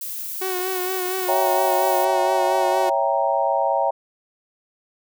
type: noise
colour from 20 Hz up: violet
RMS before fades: -30 dBFS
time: 0.01-2.05 s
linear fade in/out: 5 ms
type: tone with vibrato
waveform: sawtooth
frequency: 370 Hz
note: F#4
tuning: in tune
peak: -20 dBFS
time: 0.41-2.9 s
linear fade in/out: 10 ms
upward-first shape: sine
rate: 4.3 Hz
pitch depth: 37 cents each way
type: chord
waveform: sine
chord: C# diminished seventh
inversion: none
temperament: equal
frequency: 554.4 / 659.3 / 784 / 932.3 Hz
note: C#5 / E5 / G5 / Bb5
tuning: 0 / 0 / 0 / 0 cents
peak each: -23 dBFS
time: 1.28-3.91 s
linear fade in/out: 10 ms
effects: none